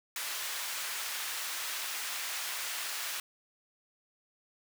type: high-pass noise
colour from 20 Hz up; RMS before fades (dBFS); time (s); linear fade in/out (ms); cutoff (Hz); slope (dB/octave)
pink; -37; 0.16-3.2; 2; 1400; 12
effects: none